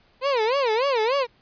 30% pulse tone with vibrato, 493.9 Hz, B4, in tune, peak -17 dBFS, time 0.21-1.27 s, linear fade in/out 50 ms, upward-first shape sine, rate 3.4 Hz, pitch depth 240 cents each way, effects pink hiss -60 dBFS RMS until 1.41 s + resampled to 11025 Hz

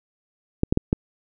clicks, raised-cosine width 3 ms, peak -5 dBFS, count 4, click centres 0.634 / 0.725 / 0.774 / 0.929 s, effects none

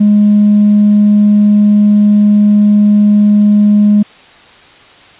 triangle tone with tanh clipping, 207.7 Hz, G#3, in tune, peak -4 dBFS, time 0-4.03 s, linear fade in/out 10 ms, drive 5 dB, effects white hiss -39 dBFS RMS until 5.19 s + resampled to 8000 Hz

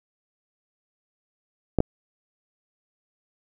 clicks, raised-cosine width 2 ms, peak -6 dBFS, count 2, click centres 1.787 / 1.804 s, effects none

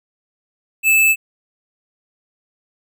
square tone, 2624 Hz, E7, 9 cents flat, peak -11 dBFS, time 0.83-1.16 s, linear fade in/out 50 ms, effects none

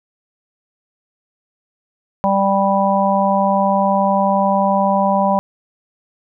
harmonic tone, 196.5 Hz, G3, 4 cents sharp, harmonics 1 / 3 / 4 / 5, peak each -18 / -18 / -18 / -18 dBFS, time 2.24-5.39 s, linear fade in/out 0 ms, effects none

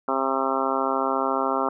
harmonic tone, 134 Hz, C3, 42 cents sharp, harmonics 2 / 3 / 4 / 5 / 6 / 7 / 8 / 9 / 10, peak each -30 / -30 / -30 / -30 / -30 / -30 / -30 / -30 / -30 dBFS, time 0.08-1.69 s, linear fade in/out 2 ms, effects none

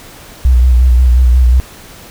sine tone with vibrato, 62.1 Hz, B1, 10 cents sharp, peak -4 dBFS, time 0.45-1.6 s, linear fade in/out 0 ms, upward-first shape square, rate 5.6 Hz, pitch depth 45 cents each way, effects pink hiss -35 dBFS RMS until 2.1 s

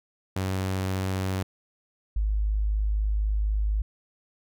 sawtooth / sine tone pair in turn, 94.6 / 52.03 Hz, F#2 / G#1, +39 / +4 cents, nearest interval minor seventh, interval 1035 cents, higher first, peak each -22 dBFS, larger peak neither, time 0.36-1.43 / 2.16-3.82 s, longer second, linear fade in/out 5 ms, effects none

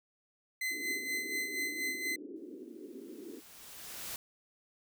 40% pulse tone with tremolo, 2043 Hz, C7, 42 cents flat, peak -31 dBFS, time 0.61-2.16 s, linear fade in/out 5 ms, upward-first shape sine, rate 4.2 Hz, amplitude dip 55%
pink band-pass noise, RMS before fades -47 dBFS, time 0.69-3.42 s, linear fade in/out 50 ms, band 260 to 410 Hz, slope 48 dB/octave
white noise with exponential growth, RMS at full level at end -40 dBFS, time 2.36-4.16 s, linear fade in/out 2 ms, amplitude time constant 390 ms
effects none

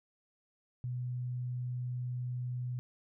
sine tone, 124.2 Hz, B2, 10 cents sharp, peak -34 dBFS, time 0.84-2.79 s, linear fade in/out 0 ms, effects none

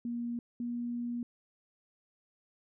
sine tone pair in turn, 237.5 / 239.4 Hz, A#3 / A#3, +33 / +46 cents, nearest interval unison, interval 13 cents, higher second, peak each -33 / -33 dBFS, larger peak neither, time 0.05-0.39 / 0.6-1.23 s, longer second, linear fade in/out 2 ms, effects none

